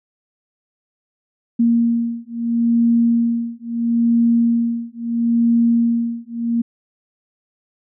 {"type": "beating tone pair", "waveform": "sine", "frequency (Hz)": [233.1, 233.85], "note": ["A#3", "A#3"], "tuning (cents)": [0, 6], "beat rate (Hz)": 0.75, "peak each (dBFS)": -17, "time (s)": [1.59, 6.62], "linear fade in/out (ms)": 10, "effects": []}